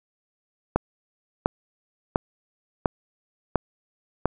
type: click train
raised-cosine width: 1 ms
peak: -5 dBFS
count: 6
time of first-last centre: 0.76-4.257 s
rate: 1.43 Hz
effects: none

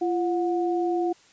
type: tone pair together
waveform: sine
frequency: 343.5 / 727 Hz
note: F4 / F#5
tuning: -29 / -31 cents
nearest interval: octave + minor second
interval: 1298 cents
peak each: -23 / -28 dBFS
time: 0.01-1.13 s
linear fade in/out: 10 ms
effects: white hiss -56 dBFS RMS until 1.32 s + resampled to 16000 Hz

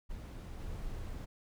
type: noise with level steps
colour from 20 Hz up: brown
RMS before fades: -43 / -41 dBFS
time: 0.09-1.26 s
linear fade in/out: 20 ms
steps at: 0.58 s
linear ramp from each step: 20 ms
effects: none

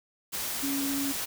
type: tone in noise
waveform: sine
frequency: 277.2 Hz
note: C#4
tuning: in tune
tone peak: -29 dBFS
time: 0.62-1.13 s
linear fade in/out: 20 ms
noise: white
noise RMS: -33 dBFS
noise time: 0.32-1.26 s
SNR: +1 dB
effects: none

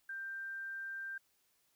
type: tone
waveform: sine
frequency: 1575 Hz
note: G6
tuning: 8 cents sharp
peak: -40 dBFS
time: 0.09-1.18 s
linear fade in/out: 5 ms
effects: white hiss -75 dBFS RMS until 1.75 s

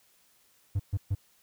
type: tone bursts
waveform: triangle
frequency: 98 Hz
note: G2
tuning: in tune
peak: -22 dBFS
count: 3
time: 0.75-1.151 s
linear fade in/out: 10 ms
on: 47 ms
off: 130 ms
effects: tanh soft clip ceiling -18 dBFS + white hiss -65 dBFS RMS until 1.42 s

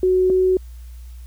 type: tone pair in turn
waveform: sine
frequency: 370 / 371.9 Hz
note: F#4 / F#4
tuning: 0 / +9 cents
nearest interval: unison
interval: 9 cents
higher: second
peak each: -13 dBFS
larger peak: neither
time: 0.03-0.3 / 0.3-0.57 s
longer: neither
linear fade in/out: 2 ms
effects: added 60 Hz sine -34 dBFS peak until 1.26 s + white hiss -55 dBFS RMS until 1.26 s

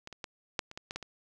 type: clicks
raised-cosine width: 0.2 ms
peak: -25 / -27 / -21 / -12 / -28 / -23 / -21 / -20 / -26 dBFS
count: 9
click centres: 0.074 / 0.127 / 0.242 / 0.592 / 0.714 / 0.775 / 0.909 / 0.96 / 1.027 s
effects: none

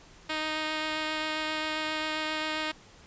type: tone with vibrato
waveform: 5% pulse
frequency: 310.8 Hz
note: D#4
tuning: 2 cents flat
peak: -18 dBFS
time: 0.29-2.72 s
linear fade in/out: 10 ms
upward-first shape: sine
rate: 7.5 Hz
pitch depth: 9 cents each way
effects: pink hiss -54 dBFS RMS until 3.06 s + resampled to 16000 Hz

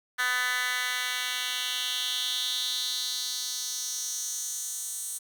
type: tone with high-pass filter sweep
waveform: 10% pulse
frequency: 250 Hz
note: B3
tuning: 21 cents sharp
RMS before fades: -31 dBFS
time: 0.18-5.19 s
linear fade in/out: 20 ms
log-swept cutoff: 1700 to 8300 Hz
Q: 3.1
effects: 9-bit

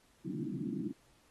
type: band-pass noise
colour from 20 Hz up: white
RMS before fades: -38 dBFS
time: 0.24-0.93 s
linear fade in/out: 20 ms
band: 130 to 340 Hz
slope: 96 dB/octave
effects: pink hiss -68 dBFS RMS until 1.3 s + AAC 32 kbps

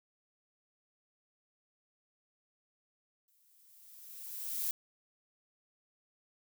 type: noise with exponential growth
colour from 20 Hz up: violet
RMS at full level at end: -33 dBFS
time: 3.28-4.71 s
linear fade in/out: 1 ms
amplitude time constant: 310 ms
effects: none

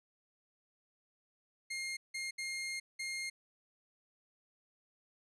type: tone bursts at uneven times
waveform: sawtooth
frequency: 2128 Hz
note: C7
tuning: 29 cents sharp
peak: -34 dBFS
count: 4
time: 1.7-1.97 / 2.14-2.31 / 2.38-2.8 / 2.99-3.3 s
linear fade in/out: 10 ms
effects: resampled to 24000 Hz

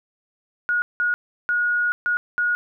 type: tone bursts at uneven times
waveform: sine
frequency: 1446 Hz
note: F#6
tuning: 40 cents flat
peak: -18 dBFS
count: 5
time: 0.69-0.82 / 1-1.14 / 1.49-1.92 / 2.06-2.17 / 2.38-2.55 s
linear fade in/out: 0 ms
effects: none

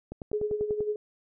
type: click train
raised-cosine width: 2 ms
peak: -24 dBFS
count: 8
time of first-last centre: 0.12-0.806 s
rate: 10.2 Hz
type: tone with tremolo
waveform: sine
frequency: 421.4 Hz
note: G#4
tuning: 25 cents sharp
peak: -24 dBFS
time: 0.33-0.96 s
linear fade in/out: 2 ms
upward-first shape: sine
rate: 11 Hz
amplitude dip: 65%
effects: none

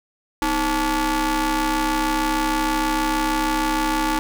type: ring-modulated tone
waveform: sawtooth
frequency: 280.4 Hz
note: C#4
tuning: 20 cents sharp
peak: -12 dBFS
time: 0.42-4.19 s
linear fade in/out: 0 ms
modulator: 594 Hz
effects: none

